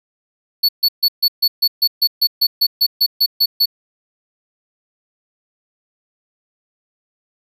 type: tone bursts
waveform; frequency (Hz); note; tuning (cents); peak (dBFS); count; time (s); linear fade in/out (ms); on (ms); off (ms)
square; 4435; C#8; 0; -11; 16; 0.63-3.658; 10; 58; 140
effects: none